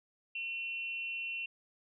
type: tone with amplitude modulation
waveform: sine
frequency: 2720 Hz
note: F7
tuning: 46 cents flat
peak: -33 dBFS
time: 0.35-1.46 s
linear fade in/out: 5 ms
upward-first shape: sine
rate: 264 Hz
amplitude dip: 60%
effects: none